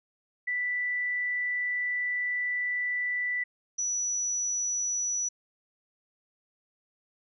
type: tone pair in turn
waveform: sine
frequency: 1975.5 / 5903 Hz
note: B6 / F#8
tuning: 0 / -5 cents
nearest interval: octave + perfect fifth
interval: 1895 cents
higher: second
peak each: -27 dBFS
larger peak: neither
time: 0.47-3.44 / 3.78-5.29 s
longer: first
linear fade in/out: 10 ms
effects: none